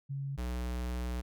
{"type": "tone pair in turn", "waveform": ["sine", "square"], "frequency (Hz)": [138.2, 61.19], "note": ["C#3", "B1"], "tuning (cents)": [-5, -15], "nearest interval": "octave + major second", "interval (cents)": 1410, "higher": "first", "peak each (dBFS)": [-34, -34], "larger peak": "neither", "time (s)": [[0.09, 0.37], [0.37, 1.22]], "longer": "second", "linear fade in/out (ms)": 20, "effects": []}